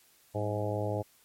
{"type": "harmonic tone with a mistuned harmonic", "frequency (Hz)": 104.8, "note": "G#2", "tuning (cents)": 16, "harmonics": [1, 2, 3, 4, 5, 6, 7, 8], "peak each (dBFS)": [-33, -43, -39, -38, -36, -37, -43, -41], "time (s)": [0.34, 1.03], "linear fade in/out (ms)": 20, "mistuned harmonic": 2, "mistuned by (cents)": -89, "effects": ["white hiss -63 dBFS RMS until 1.24 s", "MP3 64 kbps"]}